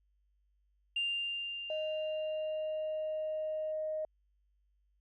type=tone with exponential decay; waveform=sine; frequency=2794 Hz; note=F7; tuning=in tune; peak=-29 dBFS; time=0.96-3.72 s; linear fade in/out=5 ms; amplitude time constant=600 ms
type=tone; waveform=sine; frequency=622 Hz; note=D#5; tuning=1 cent flat; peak=-33 dBFS; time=1.7-4.05 s; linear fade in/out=2 ms
effects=tanh soft clip ceiling -25 dBFS + added 50 Hz sine -70 dBFS peak until 5 s